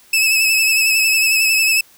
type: tone with vibrato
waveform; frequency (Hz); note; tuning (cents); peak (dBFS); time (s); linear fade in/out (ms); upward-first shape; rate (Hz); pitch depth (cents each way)
sawtooth; 2600; E7; -24; -9; 0.13-1.81; 5; triangle; 11; 43
effects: white hiss -49 dBFS RMS until 1.97 s